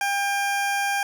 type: tone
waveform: 20% pulse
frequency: 800 Hz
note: G5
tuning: 35 cents sharp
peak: -17 dBFS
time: 0.01-1.03 s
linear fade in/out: 2 ms
effects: none